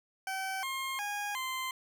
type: tone with pitch steps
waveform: 20% pulse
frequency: 767 / 1067 / 821 / 1040 Hz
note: G5 / C6 / G#5 / C6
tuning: -38 / +34 / -20 / -11 cents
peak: -29 dBFS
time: 0.27-1.71 s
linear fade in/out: 2 ms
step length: 360 ms
effects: none